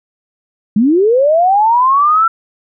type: linear sweep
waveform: sine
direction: up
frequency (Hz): 196 to 1359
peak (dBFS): -7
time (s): 0.76-2.28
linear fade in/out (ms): 5
effects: none